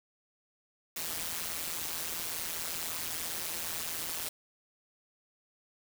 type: noise with amplitude modulation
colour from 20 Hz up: white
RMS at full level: -33 dBFS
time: 0.96-4.29 s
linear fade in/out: 5 ms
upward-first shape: sine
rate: 165 Hz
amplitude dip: 85%
effects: none

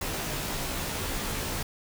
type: noise with comb filter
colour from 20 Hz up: pink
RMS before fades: -32 dBFS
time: 0.01-1.63 s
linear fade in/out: 5 ms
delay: 17 ms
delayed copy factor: -0.85
effects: none

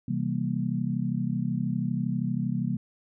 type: chord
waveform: sine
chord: C dominant seventh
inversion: none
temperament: just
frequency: 130.81 / 163.52 / 196.22 / 235.5 Hz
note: C3 / E3 / G3 / Bb3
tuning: 0 / -14 / +2 / +18 cents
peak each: -31 dBFS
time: 0.08-2.77 s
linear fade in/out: 5 ms
effects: none

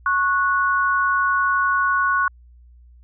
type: tone pair together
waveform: sine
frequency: 1100.5 / 1469 Hz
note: C#6 / F#6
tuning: -13 / -13 cents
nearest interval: perfect fourth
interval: 500 cents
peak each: -19 dBFS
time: 0.06-2.28 s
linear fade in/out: 2 ms
effects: added 60 Hz sine -45 dBFS peak until 3.03 s

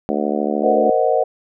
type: harmonic tone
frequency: 73.42 Hz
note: D2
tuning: in tune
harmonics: 3 / 4 / 5 / 6 / 7 / 8 / 9 / 10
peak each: -23 / -24 / -25 / -26 / -26 / -27 / -28 / -28 dBFS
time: 0.09-0.9 s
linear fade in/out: 0 ms
type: chord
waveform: sine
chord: C half-diminished seventh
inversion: third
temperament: equal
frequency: 466.2 / 523.3 / 622.3 / 740 Hz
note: Bb4 / C5 / Eb5 / Gb5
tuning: 0 / 0 / 0 / 0 cents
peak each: -19 dBFS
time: 0.63-1.24 s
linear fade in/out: 10 ms
effects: none

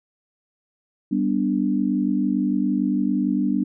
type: chord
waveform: sine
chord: G major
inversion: none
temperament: equal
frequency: 196 / 246.9 / 293.7 Hz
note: G3 / B3 / D4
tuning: 0 / 0 / 0 cents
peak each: -23 dBFS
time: 1.11-3.64 s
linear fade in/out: 10 ms
effects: none

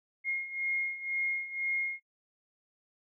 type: beating tone pair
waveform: sine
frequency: 2142 / 2144 Hz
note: C7 / C7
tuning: +40 / +42 cents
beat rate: 2 Hz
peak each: -36 / -32 dBFS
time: 0.24-2 s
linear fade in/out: 50 ms
effects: noise-tail reverb RT60 0.1 s tail -21 dB re dry

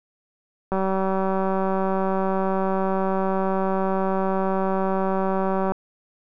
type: click train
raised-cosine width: 1 ms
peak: -11 dBFS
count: 956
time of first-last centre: 0.72-5.72 s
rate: 191 Hz
effects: none

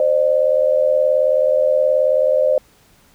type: tone pair together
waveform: sine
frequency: 524.2 / 603 Hz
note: C5 / D5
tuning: +3 / +46 cents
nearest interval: major second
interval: 243 cents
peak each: -15 dBFS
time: 0-2.58 s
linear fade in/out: 2 ms
effects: pink hiss -53 dBFS RMS until 3.14 s

